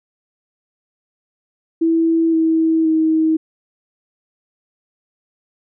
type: tone with pitch steps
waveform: sine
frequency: 328.3 / 323 / 317.8 Hz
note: E4 / E4 / D#4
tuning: -7 / -35 / +37 cents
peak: -12 dBFS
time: 1.81-3.37 s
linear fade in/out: 10 ms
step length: 520 ms
effects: none